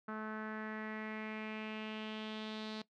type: tone with low-pass filter sweep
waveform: sawtooth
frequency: 216.6 Hz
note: A3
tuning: 27 cents flat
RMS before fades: -43 dBFS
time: 0.08-2.82 s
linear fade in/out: 5 ms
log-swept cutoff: 1400 to 4100 Hz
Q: 3.9
effects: noise-tail reverb RT60 0.1 s tail -18 dB re dry